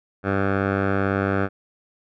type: tone with low-pass filter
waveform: 10% pulse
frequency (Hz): 98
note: G2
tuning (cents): 0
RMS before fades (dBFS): -22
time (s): 0.23-1.49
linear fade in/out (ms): 50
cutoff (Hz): 1500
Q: 2
effects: none